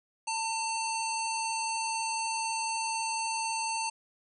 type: harmonic tone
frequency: 898 Hz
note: A5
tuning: 35 cents sharp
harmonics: 1 / 3 / 5 / 7 / 9 / 10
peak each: -32 / -37 / -39 / -40 / -42 / -42 dBFS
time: 0.27-3.9 s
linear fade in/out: 10 ms
effects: none